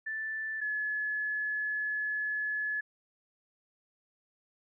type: tone pair in turn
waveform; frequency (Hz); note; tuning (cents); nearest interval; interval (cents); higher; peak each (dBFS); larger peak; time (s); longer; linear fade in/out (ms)
sine; 1760 / 1708.9; A6 / G#6; 0 / +49; minor second; 51; first; -33 / -30; second; 0.06-0.61 / 0.61-2.81; second; 10
effects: none